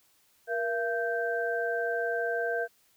sine tone cluster, 472.3 / 678 / 1563 Hz, A#4 / E5 / G6, +23 / +49 / -6 cents, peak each -31 / -32 / -32 dBFS, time 0.47-2.68 s, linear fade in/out 50 ms, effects white hiss -66 dBFS RMS until 2.96 s

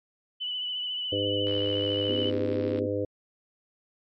sine tone with vibrato, 2983 Hz, F#7, 13 cents sharp, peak -29 dBFS, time 0.4-2.31 s, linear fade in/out 20 ms, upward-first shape sine, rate 14 Hz, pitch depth 28 cents each way
harmonic tone, 101.2 Hz, G#2, 44 cents flat, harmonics 1 / 3 / 4 / 5 / 6, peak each -34 / -32 / -33 / -29 / -39 dBFS, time 1.12-3.05 s, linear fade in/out 5 ms
click train, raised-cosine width 0.3 ms, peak -27 dBFS, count 98, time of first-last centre 1.47-2.788 s, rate 73.6 Hz
sine chord, C# half-diminished seventh, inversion third, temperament equal with one note detuned, 246.9 / 277.2 / 337.3 / 392 Hz, B3 / C#4 / E4 / G4, 0 / 0 / +40 / 0 cents, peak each -34 / -38 / -38 / -37 dBFS, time 2.09-2.87 s, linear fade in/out 2 ms
effects MP3 48 kbps

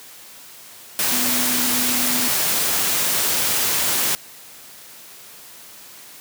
sine tone in noise, 247.6 Hz, B3, 5 cents sharp, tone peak -27 dBFS, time 1.12-2.28 s, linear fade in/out 0 ms, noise white, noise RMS -20 dBFS, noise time 0.99-4.15 s, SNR -10 dB, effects white hiss -42 dBFS RMS until 6.2 s + high-pass 100 Hz 12 dB/octave

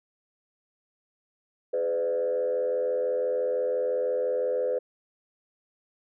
sine tone with frequency modulation, 505 Hz, B4, 39 cents sharp, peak -23 dBFS, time 1.73-4.79 s, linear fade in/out 10 ms, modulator 85.9 Hz, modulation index 0.82, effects tanh soft clip ceiling -19 dBFS

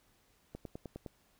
click train, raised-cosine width 2 ms, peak -29 dBFS, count 6, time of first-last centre 0.55-1.062 s, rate 9.76 Hz, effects pink hiss -70 dBFS RMS until 1.39 s

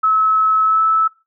sine tone with pitch glide, 1294 to 1308.3 Hz, E6 to E6, -32 to -13 cents, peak -11 dBFS, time 0.03-1.08 s, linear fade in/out 10 ms, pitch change +19 cents, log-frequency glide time 0.64-0.81 s, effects noise-tail reverb RT60 0.3 s tail -22 dB re dry

